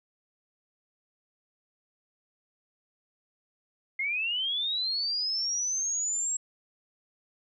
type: linear sweep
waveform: sine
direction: up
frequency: 2093 to 7650 Hz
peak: -27 dBFS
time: 3.99-6.37 s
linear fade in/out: 5 ms
effects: none